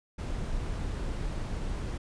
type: noise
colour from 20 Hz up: brown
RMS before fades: -33 dBFS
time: 0.18-1.98 s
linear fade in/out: 10 ms
effects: resampled to 22050 Hz